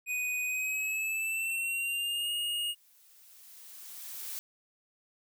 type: tone with pitch glide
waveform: square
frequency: 2489 to 2859 Hz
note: D#7 to F7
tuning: 0 to +40 cents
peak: -31 dBFS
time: 0.06-2.75 s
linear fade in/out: 50 ms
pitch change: +240 cents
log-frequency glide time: 0.44-2.31 s
type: noise with exponential growth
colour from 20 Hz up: blue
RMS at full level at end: -38 dBFS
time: 1.95-4.39 s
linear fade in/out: 0 ms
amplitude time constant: 530 ms
effects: none